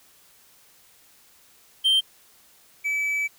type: tone pair in turn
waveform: triangle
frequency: 3139 / 2299 Hz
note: G7 / D7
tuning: +2 / -37 cents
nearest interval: perfect fourth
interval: 539 cents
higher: first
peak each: -15 / -21 dBFS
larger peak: first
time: 1.84-2.01 / 2.84-3.28 s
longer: second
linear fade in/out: 20 ms
effects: white hiss -56 dBFS RMS until 3.38 s